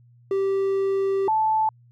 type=tone pair in turn; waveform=triangle / sine; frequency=389.9 / 873.7 Hz; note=G4 / A5; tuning=-9 / -12 cents; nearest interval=octave + major second; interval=1397 cents; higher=second; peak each=-18 dBFS; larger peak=neither; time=0.31-1.28 / 1.28-1.69 s; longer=first; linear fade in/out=2 ms; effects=added 120 Hz sine -51 dBFS peak until 1.91 s